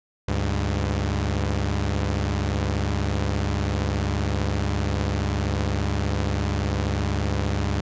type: tone pair together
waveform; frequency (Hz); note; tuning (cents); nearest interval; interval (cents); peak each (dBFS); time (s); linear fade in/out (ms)
sawtooth; 72.17 / 100.7; D2 / G2; -30 / +47; tritone; 577; -21; 0.28-7.81; 5
effects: resampled to 16000 Hz